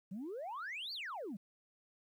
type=exponential two-way sweep; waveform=sine; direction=up then down; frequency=175.8 to 4731 to 175.8 Hz; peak=-39 dBFS; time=0.11-1.37 s; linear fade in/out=10 ms; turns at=0.93 s; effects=tanh soft clip ceiling -38 dBFS + 12-bit